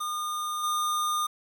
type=tone with level steps; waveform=square; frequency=1216 Hz; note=D#6; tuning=40 cents flat; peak=-30 / -26 dBFS; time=0-1.27 s; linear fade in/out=10 ms; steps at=0.63 s; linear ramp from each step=10 ms; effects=9-bit